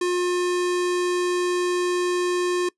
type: tone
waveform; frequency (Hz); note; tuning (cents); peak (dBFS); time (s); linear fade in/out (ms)
square; 356.9; F4; +38; -21; 0.01-2.69; 5
effects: noise-tail reverb RT60 0.1 s tail -22 dB re dry + resampled to 24000 Hz